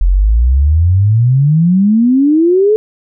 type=exponential sweep; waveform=sine; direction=up; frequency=42 to 440 Hz; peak=-6 dBFS; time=0.01-2.76 s; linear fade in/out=0 ms; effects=none